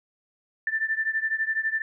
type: beating tone pair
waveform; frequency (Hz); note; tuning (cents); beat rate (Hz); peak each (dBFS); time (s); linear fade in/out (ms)
sine; 1769 / 1781; A6 / A6; +9 / +21; 12; -26 / -28; 0.67-1.82; 2
effects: none